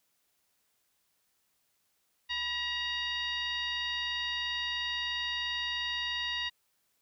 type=tone with frequency modulation; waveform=sine; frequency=2837 Hz; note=F7; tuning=27 cents sharp; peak=-31 dBFS; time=2.29-6.5 s; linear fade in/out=20 ms; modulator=923 Hz; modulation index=1.5; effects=white hiss -75 dBFS RMS until 7.01 s